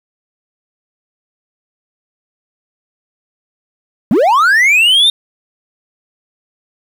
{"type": "linear sweep", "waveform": "triangle", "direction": "up", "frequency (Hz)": [174.61, 3700], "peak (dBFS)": -5, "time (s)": [4.11, 5.1], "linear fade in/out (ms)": 2, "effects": ["7-bit"]}